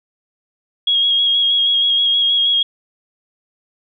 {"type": "tone with vibrato", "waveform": "sine", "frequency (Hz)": 3291, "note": "G#7", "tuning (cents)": -16, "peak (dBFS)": -12, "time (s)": [0.87, 2.63], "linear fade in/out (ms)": 5, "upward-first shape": "square", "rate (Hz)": 6.3, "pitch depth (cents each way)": 19, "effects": []}